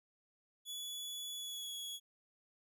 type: tone with pitch glide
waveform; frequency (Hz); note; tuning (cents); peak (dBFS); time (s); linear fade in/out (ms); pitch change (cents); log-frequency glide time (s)
sawtooth; 3412 to 3353; G#7 to G#7; +46 to +16; -39; 0.65-2; 50; -30; 1.36-1.74
effects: none

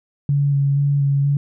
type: tone with vibrato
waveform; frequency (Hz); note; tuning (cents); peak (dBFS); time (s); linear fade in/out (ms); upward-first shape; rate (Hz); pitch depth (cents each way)
sine; 141; C#3; +30; -14; 0.29-1.37; 2; square; 2.1; 14
effects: none

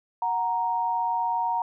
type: tone pair together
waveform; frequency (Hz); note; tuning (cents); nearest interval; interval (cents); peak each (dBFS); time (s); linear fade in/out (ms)
sine; 738 / 934.1; F#5 / A#5; -5 / +3; major third; 408; -29 / -24; 0.22-1.62; 2
effects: none

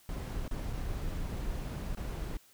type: noise with dropouts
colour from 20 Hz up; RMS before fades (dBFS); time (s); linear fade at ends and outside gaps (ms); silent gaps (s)
brown; -36; 0.09-2.37; 1; 0.479-0.511 / 0.728-0.732 / 1.949-1.972
effects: white hiss -62 dBFS RMS until 2.53 s

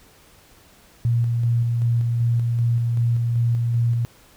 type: tone with tremolo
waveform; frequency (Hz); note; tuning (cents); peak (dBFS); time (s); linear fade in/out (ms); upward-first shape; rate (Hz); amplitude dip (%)
sine; 117.9; A#2; +20; -16; 1.05-4.05; 0; square; 2.6; 25
effects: pink hiss -52 dBFS RMS until 4.36 s

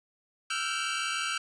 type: tone cluster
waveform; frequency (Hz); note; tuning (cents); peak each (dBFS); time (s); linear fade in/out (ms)
25% pulse; 1326 / 1405 / 1556 / 2315 / 2856; E6 / F6 / G6 / D7 / F7; +10 / +10 / -13 / -25 / +38; -30 / -33 / -31 / -35 / -35; 0.5-1.38; 5
effects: resampled to 22050 Hz + 10-bit

